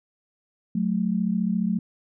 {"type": "tone pair together", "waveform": "sine", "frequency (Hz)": [184.03, 218.5], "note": ["F#3", "A3"], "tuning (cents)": [-9, -12], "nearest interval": "minor third", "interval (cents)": 297, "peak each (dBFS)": -24, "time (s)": [0.75, 1.79], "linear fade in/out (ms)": 5, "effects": []}